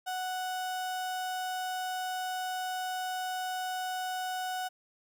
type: tone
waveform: 35% pulse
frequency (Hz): 740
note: F#5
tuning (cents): 0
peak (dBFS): -31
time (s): 0.06-4.69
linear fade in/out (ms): 20
effects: none